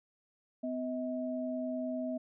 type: tone pair together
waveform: sine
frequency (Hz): 253 / 637.5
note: B3 / D#5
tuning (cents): +42 / +42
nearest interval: octave + major third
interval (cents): 1600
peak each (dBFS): -35 / -37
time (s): 0.63-2.18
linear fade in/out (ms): 10
effects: none